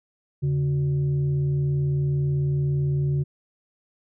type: tone with frequency modulation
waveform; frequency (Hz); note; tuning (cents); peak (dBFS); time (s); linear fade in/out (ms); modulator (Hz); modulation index
sine; 141.5; C#3; +36; -20; 0.42-3.24; 20; 225; 0.35
effects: none